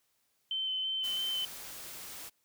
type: tone with vibrato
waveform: sine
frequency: 3072 Hz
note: G7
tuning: 36 cents flat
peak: -31 dBFS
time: 0.51-1.45 s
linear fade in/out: 2 ms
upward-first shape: square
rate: 3 Hz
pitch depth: 9 cents each way
type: noise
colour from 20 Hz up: white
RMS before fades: -45 dBFS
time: 1.03-2.3 s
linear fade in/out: 20 ms
effects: white hiss -75 dBFS RMS until 2.44 s